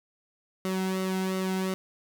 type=tone with flanger; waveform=sawtooth; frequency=188.2 Hz; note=F#3; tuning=30 cents sharp; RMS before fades=-29 dBFS; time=0.65-1.74 s; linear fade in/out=0 ms; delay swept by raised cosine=1.2 to 1.72 ms; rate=2.8 Hz; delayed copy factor=-0.65; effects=none